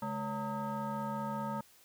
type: tone with frequency modulation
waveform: sine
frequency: 564 Hz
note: C#5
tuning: 30 cents sharp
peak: -33 dBFS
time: 0.02-1.61 s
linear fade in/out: 5 ms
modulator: 351 Hz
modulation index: 1.8
effects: tanh soft clip ceiling -29 dBFS + white hiss -62 dBFS RMS until 1.84 s